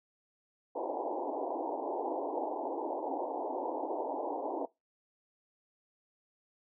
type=band-pass noise; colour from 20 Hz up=white; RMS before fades=-36 dBFS; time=0.75-4.66 s; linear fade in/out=10 ms; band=270 to 940 Hz; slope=96 dB/octave; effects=noise-tail reverb RT60 0.2 s tail -21 dB re dry